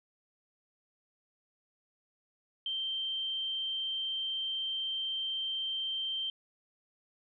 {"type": "tone", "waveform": "sine", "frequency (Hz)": 3136, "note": "G7", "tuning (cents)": 0, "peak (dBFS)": -32, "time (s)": [2.66, 6.3], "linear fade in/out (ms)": 2, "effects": []}